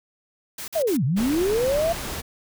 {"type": "noise bursts", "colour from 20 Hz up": "white", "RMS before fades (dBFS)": -34, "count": 3, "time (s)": [0.58, 0.97], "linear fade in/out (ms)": 5, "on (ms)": 100, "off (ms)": 45}
{"type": "linear two-way sweep", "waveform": "sine", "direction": "down then up", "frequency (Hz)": [689, 116.9, 689], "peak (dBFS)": -19, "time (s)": [0.75, 1.93], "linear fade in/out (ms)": 10, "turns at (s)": 1.04}
{"type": "noise", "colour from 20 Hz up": "pink", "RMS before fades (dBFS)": -31, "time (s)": [1.16, 2.22], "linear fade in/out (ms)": 20}
{"effects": []}